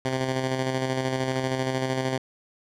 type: tone with tremolo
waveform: 10% pulse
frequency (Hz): 130.81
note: C3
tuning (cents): 0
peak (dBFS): -15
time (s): 0.05-2.18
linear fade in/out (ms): 2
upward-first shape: square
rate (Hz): 13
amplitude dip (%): 35
effects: low-pass 7000 Hz 12 dB/octave